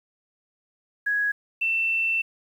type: tone pair in turn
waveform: sine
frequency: 1665 / 2680 Hz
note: G#6 / E7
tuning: +4 / +28 cents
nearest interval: minor sixth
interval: 824 cents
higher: second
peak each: -21 dBFS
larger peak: neither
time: 1.06-1.32 / 1.61-2.22 s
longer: second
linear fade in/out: 10 ms
effects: 9-bit